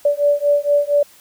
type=beating tone pair; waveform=sine; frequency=577 / 581.3 Hz; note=D5 / D5; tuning=-31 / -18 cents; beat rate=4.3 Hz; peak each=-16 dBFS; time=0.05-1.03 s; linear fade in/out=5 ms; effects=white hiss -48 dBFS RMS until 1.2 s